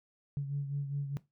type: beating tone pair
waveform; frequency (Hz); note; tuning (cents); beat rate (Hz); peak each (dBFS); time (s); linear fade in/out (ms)
sine; 140.9 / 145.8; C#3 / D3; +29 / -12; 4.9; -32 / -40; 0.37-1.17; 0
effects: noise-tail reverb RT60 0.2 s tail -18 dB re dry + tanh soft clip ceiling -25 dBFS